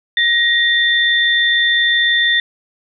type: tone pair together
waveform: sine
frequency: 1884 / 3557 Hz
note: A#6 / A7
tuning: +18 / +18 cents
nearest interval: major seventh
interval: 1100 cents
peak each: -13 / -15 dBFS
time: 0.17-2.4 s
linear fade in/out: 2 ms
effects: none